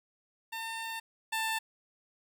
15% pulse tone pair in turn, 903 / 888.5 Hz, A5 / A5, +45 / +17 cents, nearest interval unison, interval 28 cents, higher first, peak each -30 / -24 dBFS, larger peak second, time 0.52-1 / 1.32-1.59 s, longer first, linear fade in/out 10 ms, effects none

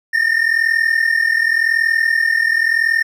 triangle tone pair together, 1797 / 1837.9 Hz, A6 / A#6, +36 / -25 cents, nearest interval unison, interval 39 cents, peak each -14 dBFS, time 0.13-3.03 s, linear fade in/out 10 ms, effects none

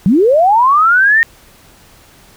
sine linear sweep, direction up, 164.81 to 1864.7 Hz, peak -6 dBFS, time 0.06-1.23 s, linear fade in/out 0 ms, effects pink hiss -44 dBFS RMS until 2.36 s

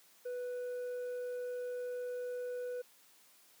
sine tone with tanh clipping, 493.9 Hz, B4, in tune, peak -38 dBFS, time 0.25-2.82 s, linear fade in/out 10 ms, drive 4 dB, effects white hiss -64 dBFS RMS until 3.6 s + high-pass 200 Hz 12 dB/octave

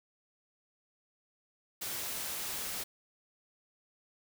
white noise, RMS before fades -38 dBFS, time 1.81-2.84 s, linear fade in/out 10 ms, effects none

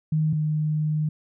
sine tone pair in turn, 155.56 / 153.24 Hz, D#3 / D#3, 0 / -26 cents, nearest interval unison, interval 26 cents, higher first, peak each -19 / -21 dBFS, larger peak first, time 0.12-0.33 / 0.33-1.09 s, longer second, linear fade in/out 5 ms, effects none

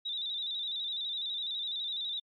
sine tone with vibrato, 3700 Hz, A#7, 14 cents flat, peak -33 dBFS, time 0.05-2.2 s, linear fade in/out 10 ms, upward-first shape square, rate 12 Hz, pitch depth 61 cents each way, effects AAC 48 kbps

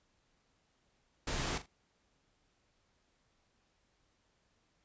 pink noise with echo, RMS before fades -36 dBFS, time 1.27-1.58 s, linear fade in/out 5 ms, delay 41 ms, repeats 2, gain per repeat -12 dB, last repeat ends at 1.662 s, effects pink hiss -75 dBFS RMS until 4.84 s + resampled to 16000 Hz

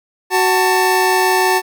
25% pulse tone pair together, 372.8 / 889.2 Hz, F#4 / A5, +13 / +18 cents, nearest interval octave + minor third, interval 1505 cents, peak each -11 dBFS, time 0.3-1.62 s, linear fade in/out 50 ms, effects none

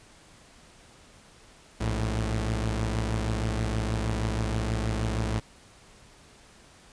sawtooth tone pair together, 57.71 / 109.1 Hz, A#1 / A2, -17 / -14 cents, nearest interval major seventh, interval 1103 cents, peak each -25 dBFS, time 1.8-5.4 s, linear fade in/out 10 ms, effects pink hiss -54 dBFS RMS until 6.92 s + resampled to 22050 Hz

